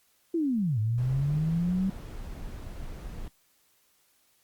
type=linear two-way sweep; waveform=sine; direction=down then up; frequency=347.3 to 105.1 to 194.5 Hz; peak=-24 dBFS; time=0.34-1.9 s; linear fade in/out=5 ms; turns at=0.79 s
type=noise; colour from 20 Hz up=brown; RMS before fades=-39 dBFS; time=0.98-3.28 s; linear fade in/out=2 ms
effects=white hiss -67 dBFS RMS until 4.43 s + Opus 48 kbps